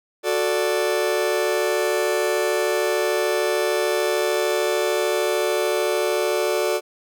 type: chord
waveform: 40% pulse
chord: D major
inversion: first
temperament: just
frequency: 367.1 / 440.5 / 587.3 Hz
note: F#4 / A4 / D5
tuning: -14 / +2 / 0 cents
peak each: -23 dBFS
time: 0.23-6.81 s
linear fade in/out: 50 ms
effects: none